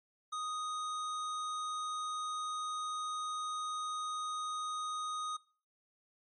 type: tone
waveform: square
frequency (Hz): 1244.5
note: D#6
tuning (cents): 0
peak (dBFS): -37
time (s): 0.32-5.37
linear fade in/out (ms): 10
effects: noise-tail reverb RT60 0.4 s tail -21 dB re dry + MP3 48 kbps